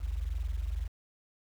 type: tone pair together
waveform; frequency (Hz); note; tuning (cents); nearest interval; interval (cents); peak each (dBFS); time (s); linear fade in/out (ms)
sine; 52.75 / 74.6; G#1 / D2; +28 / +28; tritone; 600; -32 / -36; 0-0.88; 20
effects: 9-bit